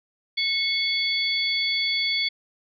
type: tone cluster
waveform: sine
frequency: 2188 / 3407 / 4516 Hz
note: C#7 / G#7 / C#8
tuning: -23 / +44 / +31 cents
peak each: -26 dBFS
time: 0.37-2.29 s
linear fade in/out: 10 ms
effects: none